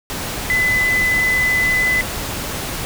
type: tone in noise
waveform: sine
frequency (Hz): 2011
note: B6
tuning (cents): +31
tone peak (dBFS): -14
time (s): 0.5-2.01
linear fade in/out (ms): 0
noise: pink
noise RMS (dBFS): -25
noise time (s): 0.1-2.85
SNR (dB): +8
effects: none